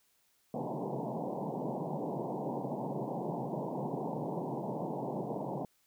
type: band-pass noise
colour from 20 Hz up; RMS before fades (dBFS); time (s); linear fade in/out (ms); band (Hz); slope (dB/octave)
pink; -37; 0.54-5.65; 2; 130 to 970; 96
effects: white hiss -72 dBFS RMS until 5.86 s